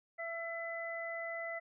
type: harmonic tone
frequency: 669 Hz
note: E5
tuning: 25 cents sharp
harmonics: 1 / 2 / 3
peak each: -41 / -49 / -41 dBFS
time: 0.18-1.6 s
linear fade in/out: 20 ms
effects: none